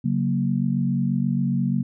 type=chord; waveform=sine; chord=F# major; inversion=second; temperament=equal; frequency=138.59 / 185 / 233.1 Hz; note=C#3 / F#3 / A#3; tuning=0 / 0 / 0 cents; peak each=-24 dBFS; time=0.04-1.83 s; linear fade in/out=10 ms; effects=none